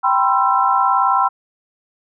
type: chord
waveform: sine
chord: C major seventh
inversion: second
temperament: equal with one note detuned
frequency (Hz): 784 / 987.8 / 1046.5 / 1338.5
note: G5 / B5 / C6 / E6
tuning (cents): 0 / 0 / 0 / +26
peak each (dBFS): -18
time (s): 0.03-1.29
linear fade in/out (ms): 20
effects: none